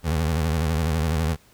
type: tone with vibrato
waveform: 25% pulse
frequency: 79.8 Hz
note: D#2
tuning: 44 cents sharp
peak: -17 dBFS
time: 0.03-1.37 s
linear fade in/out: 50 ms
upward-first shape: sine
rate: 12 Hz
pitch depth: 110 cents each way
effects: pink hiss -56 dBFS RMS until 1.53 s